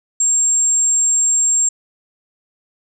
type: tone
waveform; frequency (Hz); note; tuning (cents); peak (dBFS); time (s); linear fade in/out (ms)
sine; 7459; A#8; 0; -12; 0.2-1.69; 5
effects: none